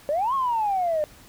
sine exponential two-way sweep, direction up then down, 558 to 1108.7 to 593 Hz, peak -20 dBFS, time 0.09-1.04 s, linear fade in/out 0 ms, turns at 0.34 s, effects tanh soft clip ceiling -16 dBFS + pink hiss -50 dBFS RMS until 1.28 s

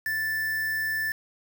triangle tone with quantisation, 1760 Hz, A6, in tune, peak -24 dBFS, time 0.06-1.12 s, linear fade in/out 2 ms, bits 6, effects none

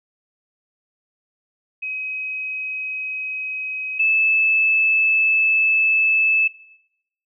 sine tone pair in turn, 2535 / 2617 Hz, D#7 / E7, +32 / -13 cents, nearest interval minor second, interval 55 cents, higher second, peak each -24 / -14 dBFS, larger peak second, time 1.82-3.99 / 3.99-6.48 s, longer second, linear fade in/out 10 ms, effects noise-tail reverb RT60 0.8 s tail -18 dB re dry

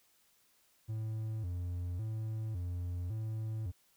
triangle tone with vibrato, 98.5 Hz, G2, 9 cents sharp, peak -33 dBFS, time 0.88-3.72 s, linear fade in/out 20 ms, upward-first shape square, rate 0.9 Hz, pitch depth 190 cents each way, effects white hiss -70 dBFS RMS until 3.96 s

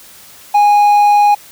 triangle tone, 825 Hz, G#5, 12 cents flat, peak -4 dBFS, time 0.54-1.35 s, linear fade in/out 10 ms, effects white hiss -39 dBFS RMS until 1.51 s

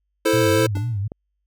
square chord, A minor, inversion second, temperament equal, 329.6 / 440 / 523.3 Hz, E4 / A4 / C5, 0 / 0 / 0 cents, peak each -21 dBFS, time 0.25-0.67 s, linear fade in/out 10 ms
sine tone with vibrato, 108.3 Hz, A2, 27 cents flat, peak -21 dBFS, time 0.33-1.08 s, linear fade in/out 10 ms, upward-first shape sine, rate 4.1 Hz, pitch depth 180 cents each way
square tone with exponential decay, 293.7 Hz, D4, in tune, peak -28 dBFS, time 0.75-1.04 s, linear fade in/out 5 ms, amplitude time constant 61 ms
clicks, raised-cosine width 2 ms, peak -19 dBFS, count 2, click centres 0.77 / 1.119 s
effects added 50 Hz sine -70 dBFS peak until 1.46 s

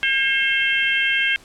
harmonic tone with a mistuned harmonic, 537 Hz, C5, 45 cents sharp, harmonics 3 / 4 / 5 / 6, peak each -21 / -22 / -23 / -24 dBFS, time 0.03-1.36 s, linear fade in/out 0 ms, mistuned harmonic 6, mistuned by -36 cents, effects pink hiss -48 dBFS RMS until 1.44 s + low-pass 10000 Hz 12 dB/octave

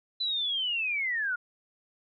sine linear sweep, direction down, 4027 to 1396.9 Hz, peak -27 dBFS, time 0.2-1.36 s, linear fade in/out 10 ms, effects none

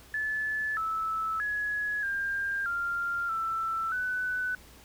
sine tone with pitch steps, 1731 / 1309 / 1684 / 1599 / 1392 / 1331 / 1499 Hz, A6 / E6 / G#6 / G6 / F6 / E6 / F#6, -29 / -13 / +24 / +34 / -6 / +16 / +22 cents, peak -28 dBFS, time 0.14-4.55 s, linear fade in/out 2 ms, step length 630 ms, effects added 60 Hz sine -57 dBFS peak until 4.84 s + pink hiss -54 dBFS RMS until 4.84 s

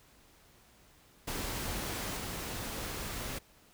pink noise with level steps, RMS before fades -37 / -39 dBFS, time 1.27-3.39 s, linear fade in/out 10 ms, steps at 2.17 s, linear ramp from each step 2 ms, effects pink hiss -62 dBFS RMS until 3.73 s

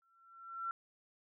sine tone with exponential growth, 1353 Hz, E6, 45 cents sharp, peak -34 dBFS, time 0.02-0.71 s, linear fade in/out 1 ms, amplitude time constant 150 ms, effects none

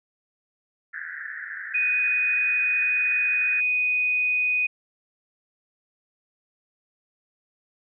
pink band-pass noise, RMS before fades -35 dBFS, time 0.93-3.61 s, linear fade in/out 10 ms, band 1500 to 1900 Hz, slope 96 dB/octave
sine tone, 2488 Hz, D#7, 1 cent flat, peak -20 dBFS, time 1.74-4.67 s, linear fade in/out 10 ms
effects none

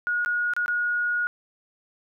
sine tone with dropouts, 1445 Hz, F#6, 41 cents flat, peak -22 dBFS, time 0.07-1.27 s, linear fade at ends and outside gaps 0 ms, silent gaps 0.248-0.26 / 0.536-0.565 / 0.66-0.681 s, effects none

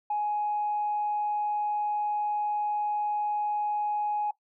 sine tone, 836 Hz, G#5, 11 cents sharp, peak -25 dBFS, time 0.1-4.31 s, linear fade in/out 5 ms, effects noise-tail reverb RT60 0.1 s tail -18 dB re dry + tanh soft clip ceiling -21 dBFS

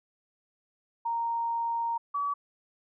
sine tone pair in turn, 929 / 1142 Hz, A#5 / D6, -6 / -49 cents, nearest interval major third, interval 357 cents, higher second, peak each -27 dBFS, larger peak neither, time 1.05-1.98 / 2.14-2.34 s, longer first, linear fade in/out 10 ms, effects none

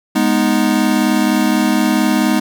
square chord, G# minor, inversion none, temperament equal, 207.7 / 246.9 / 311.1 Hz, G#3 / B3 / D#4, 0 / 0 / 0 cents, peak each -17 dBFS, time 0.15-2.4 s, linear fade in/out 10 ms, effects none

